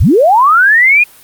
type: linear sweep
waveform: sine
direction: up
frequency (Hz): 40.78 to 2489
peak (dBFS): -4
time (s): 0-1.04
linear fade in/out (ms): 10
effects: white hiss -40 dBFS RMS until 1.23 s + Opus 48 kbps